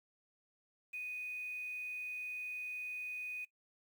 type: tone with quantisation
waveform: sine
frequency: 2489 Hz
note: D#7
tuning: in tune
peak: -40 dBFS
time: 0.93-3.45 s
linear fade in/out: 10 ms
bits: 10
effects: noise-tail reverb RT60 0.1 s tail -18 dB re dry